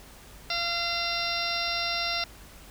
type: harmonic tone with a mistuned harmonic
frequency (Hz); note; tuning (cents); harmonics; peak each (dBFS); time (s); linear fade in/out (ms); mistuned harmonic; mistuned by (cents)
687; F5; -29; 1 / 2 / 3 / 4 / 5 / 6 / 7 / 8; -35 / -35 / -35 / -35 / -35 / -35 / -35 / -35; 0.5-2.24; 2; 5; +88
effects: added 50 Hz sine -50 dBFS peak until 2.7 s + pink hiss -50 dBFS RMS until 2.7 s